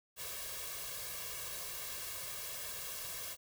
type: noise with comb filter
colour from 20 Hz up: white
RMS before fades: -43 dBFS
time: 0.16-3.37 s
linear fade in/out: 50 ms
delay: 1.8 ms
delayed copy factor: +0.8
effects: none